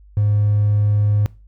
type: tone with hard clipping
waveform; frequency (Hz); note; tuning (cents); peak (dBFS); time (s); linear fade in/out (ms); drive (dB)
triangle; 103.83; G#2; 0; -14; 0.17-1.26; 0; 4
effects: noise-tail reverb RT60 0.3 s tail -21 dB re dry + added 50 Hz sine -43 dBFS peak until 1.47 s